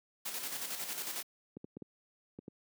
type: noise with tremolo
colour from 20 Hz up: white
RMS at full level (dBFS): -38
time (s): 0.25-1.23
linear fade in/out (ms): 10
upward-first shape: square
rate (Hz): 11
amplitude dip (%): 45
type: clicks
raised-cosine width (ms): 3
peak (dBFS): -29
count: 6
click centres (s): 1.569 / 1.644 / 1.769 / 1.822 / 2.389 / 2.481
effects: high-pass 200 Hz 12 dB/octave